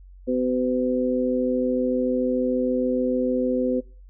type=harmonic tone; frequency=126.6 Hz; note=B2; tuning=43 cents sharp; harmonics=2 / 3 / 4; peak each=-23 / -28 / -24 dBFS; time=0.27-3.81 s; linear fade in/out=20 ms; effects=noise-tail reverb RT60 0.4 s tail -22 dB re dry + added 46 Hz sine -43 dBFS peak until 4.09 s